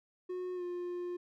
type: tone with pitch glide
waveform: triangle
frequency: 363.9 to 353.9 Hz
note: F#4 to F4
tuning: -29 to +23 cents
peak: -34 dBFS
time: 0.29-1.17 s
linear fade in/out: 10 ms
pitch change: -48 cents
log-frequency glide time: 0.55-0.63 s
effects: none